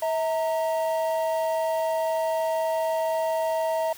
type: tone pair together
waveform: triangle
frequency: 646 / 921.9 Hz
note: E5 / A#5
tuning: -35 / -19 cents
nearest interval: tritone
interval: 616 cents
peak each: -22 / -27 dBFS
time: 0.02-3.93 s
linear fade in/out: 5 ms
effects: white hiss -45 dBFS RMS until 3.97 s